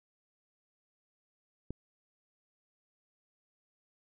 click, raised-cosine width 3 ms, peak -25 dBFS, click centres 1.706 s, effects none

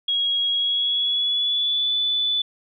sine tone with pitch glide, 3303 to 3483 Hz, G#7 to A7, -10 to -18 cents, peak -19 dBFS, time 0.08-2.42 s, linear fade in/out 5 ms, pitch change +92 cents, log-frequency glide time 0.52-1.93 s, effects none

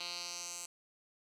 10% pulse tone with band-pass filter sweep, 174.61 Hz, F3, in tune, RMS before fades -43 dBFS, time 0-0.66 s, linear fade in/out 5 ms, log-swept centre 3900 to 7700 Hz, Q 2.7, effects none

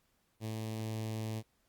sawtooth tone with notch filter, 110 Hz, A2, in tune, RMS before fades -38 dBFS, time 0.4-1.43 s, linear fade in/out 50 ms, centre 1400 Hz, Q 1.1, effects pink hiss -75 dBFS RMS until 1.68 s + Opus 48 kbps

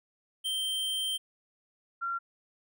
square / sine tone pair in turn, 3136 / 1374.5 Hz, G7 / F6, 0 / -28 cents, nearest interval octave + major second, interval 1428 cents, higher first, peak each -30 / -30 dBFS, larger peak neither, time 0.44-1.18 / 2.01-2.19 s, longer first, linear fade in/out 20 ms, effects none

